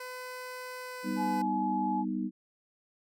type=tone with pitch glide; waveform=15% pulse; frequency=505 to 501.8 Hz; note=B4 to B4; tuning=+39 to +28 cents; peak=-33 dBFS; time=0-1.42 s; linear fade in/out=5 ms; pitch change=-11 cents; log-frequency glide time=0.81-1.1 s
type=chord; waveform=sine; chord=G augmented; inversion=none; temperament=equal; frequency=196 / 246.9 / 311.1 Hz; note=G3 / B3 / D#4; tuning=0 / 0 / 0 cents; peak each=-34 / -34 / -35 dBFS; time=1.03-2.31 s; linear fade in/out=50 ms
type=tone; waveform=sine; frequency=847 Hz; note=G#5; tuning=34 cents sharp; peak=-30 dBFS; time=1.16-2.05 s; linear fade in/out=50 ms
effects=none